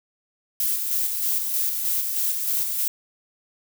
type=noise with tremolo; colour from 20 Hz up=violet; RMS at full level=-23 dBFS; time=0.6-2.88 s; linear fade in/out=2 ms; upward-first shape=square; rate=3.2 Hz; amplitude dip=35%; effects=none